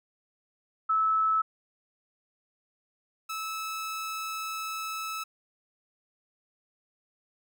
sine / sawtooth tone pair in turn, 1304 / 1304 Hz, E6 / E6, -19 / -19 cents, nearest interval unison, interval 0 cents, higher neither, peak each -22 / -29 dBFS, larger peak first, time 0.89-1.42 / 3.29-5.24 s, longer second, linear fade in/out 10 ms, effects none

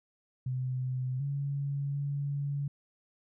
sine tone with pitch steps, 128.3 / 140.7 / 142 Hz, C3 / C#3 / C#3, -34 / +26 / +42 cents, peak -30 dBFS, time 0.46-2.68 s, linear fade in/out 5 ms, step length 740 ms, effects none

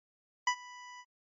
25% pulse tone with ADSR envelope, 987.8 Hz, B5, in tune, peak -20 dBFS, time 0.47-1.05 s, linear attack 4 ms, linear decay 75 ms, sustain -23 dB, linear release 50 ms, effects MP3 32 kbps

